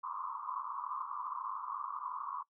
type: band-pass noise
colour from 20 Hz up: white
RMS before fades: -41 dBFS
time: 0.03-2.43 s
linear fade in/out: 10 ms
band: 970 to 1200 Hz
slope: 96 dB/octave
effects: noise-tail reverb RT60 0.1 s tail -20 dB re dry